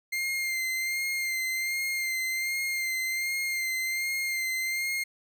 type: tone with vibrato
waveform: 40% pulse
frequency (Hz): 2101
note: C7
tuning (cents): +7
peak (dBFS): -27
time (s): 0.12-5.04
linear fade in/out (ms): 10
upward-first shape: sine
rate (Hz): 1.3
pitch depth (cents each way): 30
effects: none